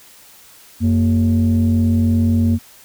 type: tone pair together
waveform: sine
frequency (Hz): 91.6 / 231.4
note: F#2 / A#3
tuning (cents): -17 / -13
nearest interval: octave + major third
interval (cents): 1604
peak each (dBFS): -13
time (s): 0.8-2.59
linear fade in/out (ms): 50
effects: tanh soft clip ceiling -8 dBFS + white hiss -45 dBFS RMS until 2.84 s